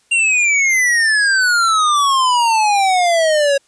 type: exponential sweep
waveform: square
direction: down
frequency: 2791 to 549 Hz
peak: -12 dBFS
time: 0.11-3.58 s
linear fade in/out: 10 ms
effects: white hiss -57 dBFS RMS until 3.67 s + resampled to 22050 Hz